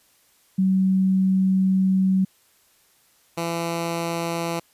sine / 10% pulse tone pair in turn, 189.4 / 168.25 Hz, F#3 / E3, +41 / +36 cents, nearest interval major second, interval 205 cents, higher first, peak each -16 dBFS, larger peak neither, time 0.58-2.25 / 3.37-4.6 s, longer first, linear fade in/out 10 ms, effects white hiss -60 dBFS RMS until 4.73 s + resampled to 32000 Hz

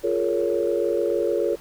sine chord, Bb minor seventh, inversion second, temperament just, 349.6 / 419.5 / 466.2 / 559.4 Hz, F4 / Ab4 / Bb4 / Db5, +2 / +17 / 0 / +16 cents, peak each -25 dBFS, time 0.03-1.56 s, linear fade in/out 20 ms, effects tanh soft clip ceiling -10 dBFS + pink hiss -48 dBFS RMS until 1.6 s

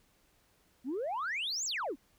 sine exponential two-way sweep, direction up then down, 233.1 to 7710 to 233.1 Hz, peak -31 dBFS, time 0.84-1.96 s, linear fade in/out 50 ms, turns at 1.65 s, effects tanh soft clip ceiling -30 dBFS + pink hiss -69 dBFS RMS until 2.18 s

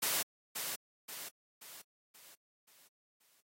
white noise with echo, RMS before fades -33 dBFS, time 0.02-0.23 s, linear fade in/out 10 ms, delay 530 ms, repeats 6, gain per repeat -6 dB, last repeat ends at 3.41 s, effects high-pass 200 Hz 12 dB/octave + AAC 48 kbps

